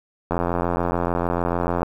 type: click train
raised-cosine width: 1 ms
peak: -8 dBFS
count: 133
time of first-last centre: 0.31-1.831 s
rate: 86.8 Hz
effects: 8-bit